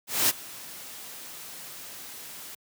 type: noise with ADSR envelope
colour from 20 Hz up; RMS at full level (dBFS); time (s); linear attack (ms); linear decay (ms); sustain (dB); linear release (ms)
white; -21; 0.07-2.55; 220; 27; -21; 5
effects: high-pass 100 Hz 12 dB/octave